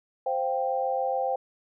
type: chord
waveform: sine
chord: C suspended fourth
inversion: none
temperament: just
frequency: 523.3 / 697.7 / 784.9 Hz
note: C5 / F5 / G5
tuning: 0 / -2 / +2 cents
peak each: -28 / -32 / -28 dBFS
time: 0.26-1.36 s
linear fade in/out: 5 ms
effects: none